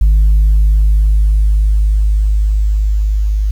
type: tone with level ramp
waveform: sine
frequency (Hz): 51.7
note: G#1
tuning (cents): -7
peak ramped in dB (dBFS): -3 to -10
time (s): 0.01-3.51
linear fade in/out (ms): 5
effects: tanh soft clip ceiling -4 dBFS + 7-bit